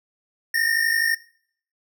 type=tone pair together; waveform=square; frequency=1806.1 / 1858 Hz; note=A6 / A#6; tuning=+45 / -6 cents; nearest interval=unison; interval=49 cents; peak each=-23 dBFS; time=0.54-1.15 s; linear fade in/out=5 ms; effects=noise-tail reverb RT60 0.6 s tail -21 dB re dry